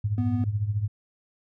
sine tone with tremolo, 104.3 Hz, G#2, 8 cents sharp, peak -20 dBFS, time 0.04-0.88 s, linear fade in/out 5 ms, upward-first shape triangle, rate 14 Hz, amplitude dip 80%
triangle tone, 246.2 Hz, B3, 5 cents flat, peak -24 dBFS, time 0.18-0.44 s, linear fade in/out 0 ms
effects none

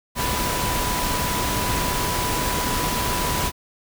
sine tone in noise, 987.8 Hz, B5, in tune, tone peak -27 dBFS, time 0.15-3.52 s, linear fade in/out 50 ms, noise pink, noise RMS -24 dBFS, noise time 0.15-3.52 s, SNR -6 dB, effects none

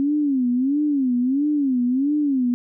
sine tone with vibrato, 270.1 Hz, C#4, 45 cents flat, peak -17 dBFS, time 0-2.54 s, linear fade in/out 0 ms, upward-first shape sine, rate 1.5 Hz, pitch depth 180 cents each way, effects none

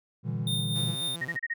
triangle chord, E half-diminished seventh, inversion second, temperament just, 118.67 / 148.33 / 164.81 / 197.78 Hz, Bb2 / D3 / E3 / G3, +31 / +18 / 0 / +16 cents, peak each -30 / -32 / -33 / -35 dBFS, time 0.23-0.97 s, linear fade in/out 50 ms
square tone with tremolo, 3635 Hz, A#7, 44 cents flat, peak -28 dBFS, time 0.47-1.16 s, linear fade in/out 2 ms, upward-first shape triangle, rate 3.8 Hz, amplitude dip 55%
sawtooth tone with vibrato, 146.83 Hz, D3, in tune, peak -35 dBFS, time 0.75-1.37 s, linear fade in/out 10 ms, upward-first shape square, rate 7.6 Hz, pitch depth 240 cents each way
sine tone bursts, 1864.7 Hz, A#6, in tune, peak -27 dBFS, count 5, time 1.21-1.539 s, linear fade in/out 10 ms, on 41 ms, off 31 ms
effects none

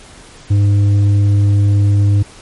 triangle tone with tanh clipping, 101.2 Hz, G#2, 44 cents flat, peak -9 dBFS, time 0.5-2.23 s, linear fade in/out 10 ms, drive 10 dB, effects pink hiss -39 dBFS RMS until 2.41 s + MP3 48 kbps

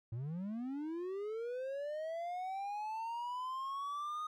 triangle linear sweep, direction up, 107.6 to 1244.5 Hz, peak -36 dBFS, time 0.12-4.27 s, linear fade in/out 5 ms, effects none

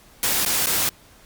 white noise with dropouts, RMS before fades -21 dBFS, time 0.23-0.89 s, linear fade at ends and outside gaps 1 ms, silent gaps 0.45-0.461 / 0.66-0.669 s, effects pink hiss -51 dBFS RMS until 1.25 s + Opus 48 kbps

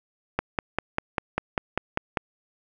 click train, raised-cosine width 0.5 ms, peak -8 dBFS, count 10, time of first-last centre 0.39-2.172 s, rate 5.05 Hz, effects none

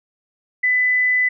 sine tone, 2000 Hz, B6, 21 cents sharp, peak -14 dBFS, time 0.63-1.29 s, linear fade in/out 10 ms, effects none

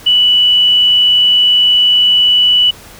sine tone, 2960 Hz, F#7, in tune, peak -6 dBFS, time 0.06-2.71 s, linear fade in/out 10 ms, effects pink hiss -36 dBFS RMS until 2.99 s

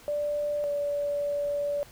sine tone pair in turn, 587.3 / 577.2 Hz, D5 / D5, 0 / -30 cents, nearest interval unison, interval 30 cents, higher first, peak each -26 dBFS, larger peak neither, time 0.08-0.64 / 0.64-1.83 s, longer second, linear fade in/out 0 ms, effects pink hiss -52 dBFS RMS until 1.91 s

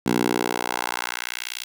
10% pulse tone with high-pass filter sweep, 60.3 Hz, B1, 41 cents flat, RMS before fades -26 dBFS, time 0.06-1.64 s, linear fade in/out 5 ms, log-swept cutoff 220 to 3300 Hz, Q 1.2, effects none

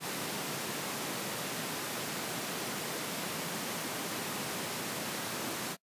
pink high-pass noise, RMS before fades -37 dBFS, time 0-5.77 s, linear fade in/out 50 ms, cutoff 150 Hz, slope 24 dB/octave, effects noise-tail reverb RT60 0.1 s tail -24 dB re dry + resampled to 32000 Hz

